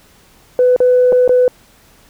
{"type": "tone with dropouts", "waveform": "sine", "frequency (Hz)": 499.6, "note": "B4", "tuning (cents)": 20, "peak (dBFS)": -6, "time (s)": [0.59, 1.48], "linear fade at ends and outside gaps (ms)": 1, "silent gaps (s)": [[0.763, 0.803], [1.123, 1.127], [1.278, 1.293]], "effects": ["tanh soft clip ceiling -3 dBFS", "pink hiss -48 dBFS RMS until 2.09 s"]}